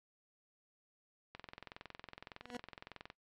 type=click train; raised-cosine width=0.3 ms; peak=-31 dBFS; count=39; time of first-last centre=1.35-3.101 s; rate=21.7 Hz
type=tone with exponential growth; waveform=20% pulse; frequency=243.8 Hz; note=B3; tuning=22 cents flat; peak=-34 dBFS; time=2.41-2.57 s; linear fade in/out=5 ms; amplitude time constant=34 ms
effects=noise-tail reverb RT60 0.1 s tail -19 dB re dry + low-pass 8000 Hz 12 dB/octave